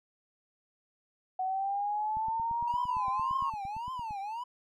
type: linear sweep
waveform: sine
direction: up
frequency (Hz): 742 to 1092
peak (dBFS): -29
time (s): 1.39-3.5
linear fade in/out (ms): 5
type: click train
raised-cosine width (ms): 5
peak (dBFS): -35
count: 18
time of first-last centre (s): 2.17-4.108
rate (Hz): 8.77
type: tone with vibrato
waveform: triangle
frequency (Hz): 900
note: A5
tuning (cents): +39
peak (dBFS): -33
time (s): 2.67-4.44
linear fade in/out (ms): 10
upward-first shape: triangle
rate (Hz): 1.8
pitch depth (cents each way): 270
effects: none